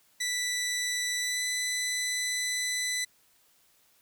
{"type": "tone with pitch glide", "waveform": "15% pulse", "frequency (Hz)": [1975.5, 1996.1], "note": ["B6", "B6"], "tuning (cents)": [0, 18], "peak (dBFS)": -22, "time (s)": [0.2, 3.05], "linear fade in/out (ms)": 10, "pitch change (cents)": 18, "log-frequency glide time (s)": [1.2, 1.44], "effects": ["white hiss -65 dBFS RMS until 4.01 s"]}